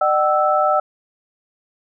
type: tone cluster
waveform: sine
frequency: 604 / 761 / 1316 Hz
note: D5 / F#5 / E6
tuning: +48 / +48 / -3 cents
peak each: -18 dBFS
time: 0.01-0.8 s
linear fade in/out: 5 ms
effects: none